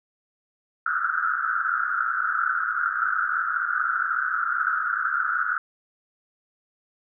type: band-pass noise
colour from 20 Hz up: white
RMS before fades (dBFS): -25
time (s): 0.86-5.58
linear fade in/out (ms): 2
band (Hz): 1300 to 1500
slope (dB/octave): 96
effects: none